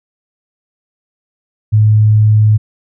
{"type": "tone", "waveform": "sine", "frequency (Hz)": 107.3, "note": "A2", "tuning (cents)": -43, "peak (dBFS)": -5, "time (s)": [1.72, 2.58], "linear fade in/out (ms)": 20, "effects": []}